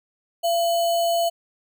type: tone with sample-and-hold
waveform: sine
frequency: 680 Hz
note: F5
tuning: 46 cents flat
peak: -18 dBFS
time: 0.43-1.3 s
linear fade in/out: 20 ms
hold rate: 3675 Hz
effects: none